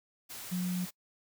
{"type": "tone in noise", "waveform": "sine", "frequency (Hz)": 180.5, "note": "F#3", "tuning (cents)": -43, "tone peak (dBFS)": -30, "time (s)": [0.51, 0.86], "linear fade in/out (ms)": 20, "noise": "white", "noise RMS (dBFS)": -44, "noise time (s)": [0.29, 0.91], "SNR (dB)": 11, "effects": ["noise-tail reverb RT60 0.1 s tail -24 dB re dry"]}